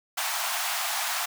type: high-pass noise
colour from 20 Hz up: pink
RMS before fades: -29 dBFS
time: 0.17-1.26 s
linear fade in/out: 10 ms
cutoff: 660 Hz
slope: 96 dB/octave
effects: none